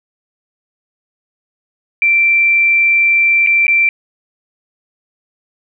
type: tone with dropouts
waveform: sine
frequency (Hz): 2349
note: D7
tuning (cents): 0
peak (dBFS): -8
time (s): 2.02-3.89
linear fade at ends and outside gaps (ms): 1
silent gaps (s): 3.464-3.471 / 3.668-3.68
effects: none